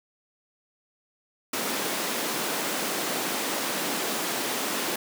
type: high-pass noise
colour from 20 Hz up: pink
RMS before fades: -29 dBFS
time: 1.53-4.96 s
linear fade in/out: 5 ms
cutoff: 220 Hz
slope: 24 dB/octave
effects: none